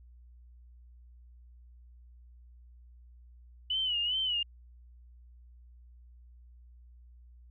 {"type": "tone with vibrato", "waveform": "sine", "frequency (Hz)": 2960, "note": "F#7", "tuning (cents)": 0, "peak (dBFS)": -28, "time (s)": [3.7, 4.43], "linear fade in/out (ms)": 5, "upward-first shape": "sine", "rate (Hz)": 2.5, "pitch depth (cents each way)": 88, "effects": ["added 60 Hz sine -52 dBFS peak until 7.5 s"]}